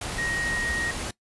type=tone in noise; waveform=sine; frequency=1877 Hz; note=A#6; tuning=11 cents sharp; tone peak=-27 dBFS; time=0.18-0.91 s; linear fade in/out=5 ms; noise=pink; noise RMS=-32 dBFS; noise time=0.01-1.11 s; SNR=+2 dB; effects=noise-tail reverb RT60 0.1 s tail -19 dB re dry + resampled to 24000 Hz